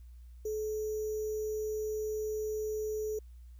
sine tone with sample-and-hold, 430 Hz, A4, 40 cents flat, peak -32 dBFS, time 0.45-3.19 s, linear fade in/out 5 ms, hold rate 6300 Hz, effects added 60 Hz sine -48 dBFS peak until 3.59 s + white hiss -74 dBFS RMS until 3.59 s

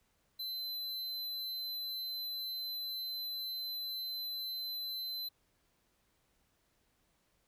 square tone, 4051 Hz, B7, 43 cents sharp, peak -38 dBFS, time 0.39-5.29 s, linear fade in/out 10 ms, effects pink hiss -75 dBFS RMS until 7.47 s

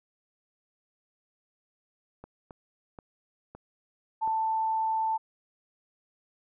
clicks, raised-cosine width 1 ms, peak -30 dBFS, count 5, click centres 2.24 / 2.508 / 2.988 / 3.55 / 4.276 s
sine tone, 885 Hz, A5, 10 cents sharp, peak -25 dBFS, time 4.21-5.18 s, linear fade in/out 20 ms
effects none

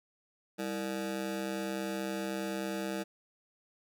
25% pulse ring-modulated tone, 262.7 Hz, C4, 7 cents sharp, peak -27 dBFS, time 0.58-3.04 s, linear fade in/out 20 ms, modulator 64.8 Hz, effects none

